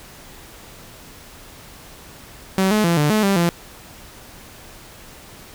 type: tone with pitch steps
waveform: sawtooth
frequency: 190.5 / 213.3 / 170 / 148.3 / 214.9 / 197.1 / 171.2 Hz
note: G3 / G#3 / F3 / D3 / A3 / G3 / F3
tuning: -49 / +46 / -46 / +17 / -41 / +10 / -34 cents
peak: -11 dBFS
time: 2.58-3.49 s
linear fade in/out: 0 ms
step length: 130 ms
effects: pink hiss -42 dBFS RMS until 5.54 s